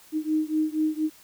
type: beating tone pair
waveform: sine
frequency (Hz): 308.9 / 313.1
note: D#4 / D#4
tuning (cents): -12 / +11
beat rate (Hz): 4.2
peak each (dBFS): -25 / -26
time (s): 0.12-1.1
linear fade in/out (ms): 50
effects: white hiss -53 dBFS RMS until 1.23 s